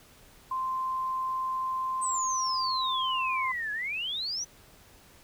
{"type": "tone", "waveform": "sine", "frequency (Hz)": 1042, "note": "C6", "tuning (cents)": -7, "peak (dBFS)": -28, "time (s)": [0.51, 3.52], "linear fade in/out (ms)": 5}
{"type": "exponential two-way sweep", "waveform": "sine", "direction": "down then up", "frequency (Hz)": [8372, 1666, 6100], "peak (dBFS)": -30, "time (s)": [2.01, 4.45], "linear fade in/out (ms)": 20, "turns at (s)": 3.72}
{"effects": ["pink hiss -56 dBFS RMS until 5.23 s"]}